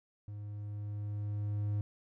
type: tone with level ramp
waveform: triangle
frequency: 103.6 Hz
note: G#2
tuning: 4 cents flat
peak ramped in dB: -39 to -28 dBFS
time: 0.28-1.81 s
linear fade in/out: 0 ms
effects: none